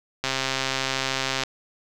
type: click train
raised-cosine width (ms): 0.2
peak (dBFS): -7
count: 160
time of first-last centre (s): 0.24-1.435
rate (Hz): 133
effects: none